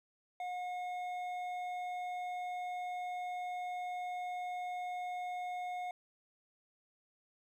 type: tone with hard clipping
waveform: triangle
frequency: 722 Hz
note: F#5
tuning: 43 cents flat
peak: -39 dBFS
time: 0.4-5.91 s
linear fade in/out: 2 ms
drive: 11 dB
effects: none